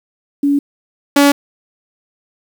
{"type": "tone pair in turn", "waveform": ["sine", "sawtooth"], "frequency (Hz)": [284, 284], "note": ["C#4", "C#4"], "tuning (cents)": [42, 42], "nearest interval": "unison", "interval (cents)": 0, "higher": "neither", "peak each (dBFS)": [-10, -3], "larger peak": "second", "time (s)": [[0.43, 0.59], [1.16, 1.32]], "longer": "neither", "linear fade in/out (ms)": 5, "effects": ["7-bit"]}